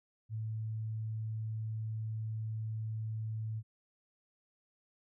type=tone; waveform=sine; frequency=110 Hz; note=A2; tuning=in tune; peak=-35 dBFS; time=0.29-3.63 s; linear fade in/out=50 ms; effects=none